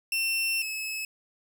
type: tone pair in turn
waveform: sawtooth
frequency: 2700 / 2588 Hz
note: E7 / E7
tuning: +41 / -32 cents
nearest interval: minor second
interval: 73 cents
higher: first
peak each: -22 / -28 dBFS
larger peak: first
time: 0.12-0.62 / 0.62-1.05 s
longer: first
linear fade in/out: 2 ms
effects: none